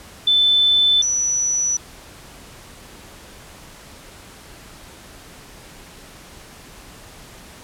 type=tone pair in turn; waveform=sine; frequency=3520 / 5920 Hz; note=A7 / F#8; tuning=0 / 0 cents; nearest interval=major sixth; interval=900 cents; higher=second; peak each=-12 / -17 dBFS; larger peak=first; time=0.27-1.02 / 1.02-1.77 s; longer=neither; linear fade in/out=5 ms; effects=pink hiss -42 dBFS RMS until 7.63 s + low-pass 12000 Hz 12 dB/octave